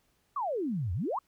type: exponential two-way sweep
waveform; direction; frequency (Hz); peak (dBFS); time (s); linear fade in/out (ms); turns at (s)
sine; down then up; 1201 to 80.5 to 1201; -29; 0.36-1.19; 5; 0.93
effects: pink hiss -72 dBFS RMS until 1.27 s